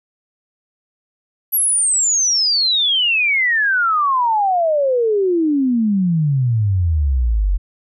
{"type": "exponential sweep", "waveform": "sine", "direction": "down", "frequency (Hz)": [11840, 44.06], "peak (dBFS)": -13, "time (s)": [1.52, 7.58], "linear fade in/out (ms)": 20, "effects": []}